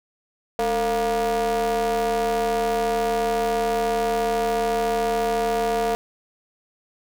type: ring-modulated tone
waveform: square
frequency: 122.6 Hz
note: B2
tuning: 12 cents flat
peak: -18 dBFS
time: 0.59-5.95 s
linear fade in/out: 0 ms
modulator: 576 Hz
effects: none